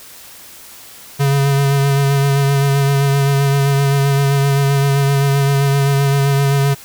square tone with vibrato, 139.2 Hz, C#3, 8 cents sharp, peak -12 dBFS, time 1.19-6.75 s, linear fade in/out 20 ms, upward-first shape sine, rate 7.7 Hz, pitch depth 22 cents each way, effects white hiss -38 dBFS RMS until 6.84 s

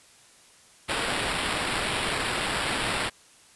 white noise with sample-and-hold, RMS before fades -28 dBFS, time 0.88-3.1 s, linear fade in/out 20 ms, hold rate 6300 Hz, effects white hiss -55 dBFS RMS until 3.55 s + resampled to 24000 Hz

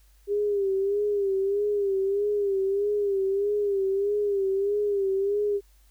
sine tone with vibrato, 400 Hz, G4, 35 cents sharp, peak -22 dBFS, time 0.27-5.61 s, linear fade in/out 50 ms, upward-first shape sine, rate 1.6 Hz, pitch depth 66 cents each way, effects added 50 Hz sine -55 dBFS peak until 5.9 s + white hiss -65 dBFS RMS until 5.9 s

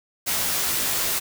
white noise with comb filter, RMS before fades -24 dBFS, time 0.26-1.2 s, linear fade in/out 20 ms, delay 16 ms, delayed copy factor -0.7, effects none

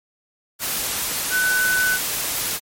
sine tone in noise, 1500 Hz, F#6, 23 cents sharp, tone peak -17 dBFS, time 1.3-1.99 s, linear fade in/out 50 ms, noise white, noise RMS -24 dBFS, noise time 0.59-2.6 s, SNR +4 dB, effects MP3 64 kbps

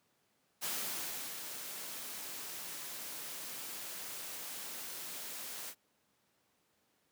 white noise with ADSR envelope, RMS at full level -37 dBFS, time 0.61-5.75 s, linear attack 31 ms, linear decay 720 ms, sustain -7 dB, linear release 63 ms, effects pink hiss -75 dBFS RMS until 7.11 s + high-pass 150 Hz 12 dB/octave

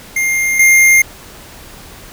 square tone pair in turn, 2115 / 2115 Hz, C7 / C7, +18 / +18 cents, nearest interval unison, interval 0 cents, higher neither, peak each -13 / -6 dBFS, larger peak second, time 0.16-0.59 / 0.59-1.02 s, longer neither, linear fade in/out 5 ms, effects pink hiss -36 dBFS RMS until 2.12 s

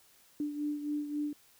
sine beating tone pair, 294.6 / 298.3 Hz, D4 / D4, +6 / +27 cents, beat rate 3.7 Hz, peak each -33 / -40 dBFS, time 0.4-1.33 s, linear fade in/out 2 ms, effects white hiss -63 dBFS RMS until 1.59 s

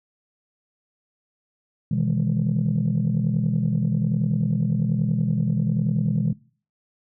sine chord, E major seventh, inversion second, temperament just, 123.61 / 154.51 / 164.81 / 206 Hz, B2 / D#3 / E3 / G#3, +2 / -12 / 0 / -14 cents, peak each -24 dBFS, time 1.91-6.33 s, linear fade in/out 5 ms, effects noise-tail reverb RT60 0.4 s tail -19 dB re dry + tanh soft clip ceiling -13 dBFS

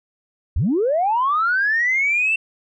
sine linear sweep, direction up, 51.91 to 2700 Hz, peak -15 dBFS, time 0.56-2.36 s, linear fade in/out 5 ms, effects tanh soft clip ceiling -11 dBFS

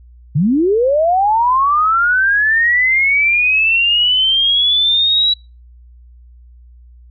sine linear sweep, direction up, 129.1 to 3916 Hz, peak -10 dBFS, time 0.35-5.34 s, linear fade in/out 10 ms, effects noise-tail reverb RT60 0.3 s tail -26 dB re dry + added 60 Hz sine -39 dBFS peak until 7.1 s

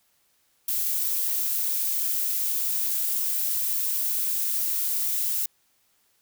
violet noise, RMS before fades -26 dBFS, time 0.68-5.46 s, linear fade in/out 5 ms, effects white hiss -67 dBFS RMS until 6.21 s

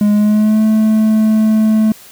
triangle tone with pitch glide, 207.7 to 217.6 Hz, G#3 to A3, 0 to -19 cents, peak -6 dBFS, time 0.01-1.92 s, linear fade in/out 2 ms, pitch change +81 cents, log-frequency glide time 0.12-0.63 s, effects white hiss -39 dBFS RMS until 2.11 s

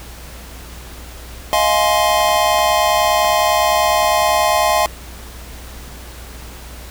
square chord, F minor seventh, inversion third, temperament just, 628.6 / 698.5 / 838.1 / 1047.7 Hz, Eb5 / F5 / Ab5 / C6, +18 / 0 / +16 / +2 cents, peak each -19 dBFS, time 1.53-4.86 s, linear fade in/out 0 ms
clicks, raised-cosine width 0.5 ms, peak -17 dBFS, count 5, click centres 2.205 / 2.285 / 2.586 / 3.247 / 4.028 s
effects added 60 Hz sine -34 dBFS peak until 6.9 s + pink hiss -37 dBFS RMS until 6.9 s

